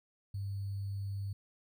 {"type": "tone with sample-and-hold", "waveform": "sine", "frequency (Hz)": 99, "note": "G2", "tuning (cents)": 18, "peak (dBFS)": -35, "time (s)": [0.34, 1.33], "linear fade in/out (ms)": 5, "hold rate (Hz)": 4410, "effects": []}